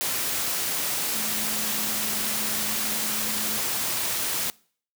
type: tone in noise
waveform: sine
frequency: 214.5 Hz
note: A3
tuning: 44 cents flat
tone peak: -38 dBFS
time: 1.15-3.58 s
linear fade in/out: 0 ms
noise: white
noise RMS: -27 dBFS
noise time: 0.01-4.5 s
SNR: -14 dB
effects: noise-tail reverb RT60 0.5 s tail -24 dB re dry + high-pass 80 Hz 12 dB/octave